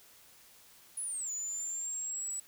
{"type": "linear two-way sweep", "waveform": "sine", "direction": "down then up", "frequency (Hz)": [10548, 6920, 7900], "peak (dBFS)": -32, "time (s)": [0.97, 2.4], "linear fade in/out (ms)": 5, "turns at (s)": 1.31, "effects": ["tanh soft clip ceiling -34 dBFS", "white hiss -59 dBFS RMS until 2.47 s"]}